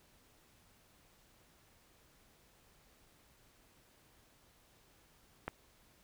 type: click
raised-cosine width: 0.5 ms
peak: -22 dBFS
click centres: 5.48 s
effects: pink hiss -67 dBFS RMS until 6.03 s